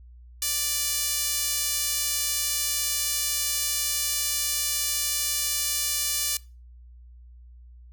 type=tone with high-pass filter; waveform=sawtooth; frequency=587.3 Hz; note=D5; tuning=in tune; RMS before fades=-27 dBFS; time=0.42-6.37 s; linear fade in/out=2 ms; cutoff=5500 Hz; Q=0.69; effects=noise-tail reverb RT60 0.3 s tail -21 dB re dry + added 60 Hz sine -45 dBFS peak until 7.92 s